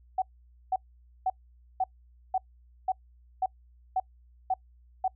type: tone bursts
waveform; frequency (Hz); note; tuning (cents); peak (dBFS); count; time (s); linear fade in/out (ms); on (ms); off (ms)
sine; 752; F#5; +28; -23; 10; 0.18-5.08; 5; 40; 500
effects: noise-tail reverb RT60 0.1 s tail -25 dB re dry + added 60 Hz sine -55 dBFS peak until 5.15 s